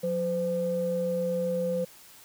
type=tone pair together; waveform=sine; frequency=179.7 / 511.8 Hz; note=F3 / C5; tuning=+50 / -38 cents; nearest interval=octave + tritone; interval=1812 cents; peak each=-31 / -26 dBFS; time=0.03-1.85 s; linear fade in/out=10 ms; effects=tanh soft clip ceiling -18 dBFS + white hiss -52 dBFS RMS until 2.24 s